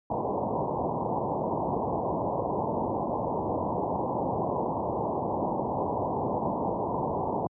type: low-pass noise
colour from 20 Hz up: white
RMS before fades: -29 dBFS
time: 0.1-7.47 s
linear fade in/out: 2 ms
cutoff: 1000 Hz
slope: 96 dB/octave
effects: high-pass 100 Hz 12 dB/octave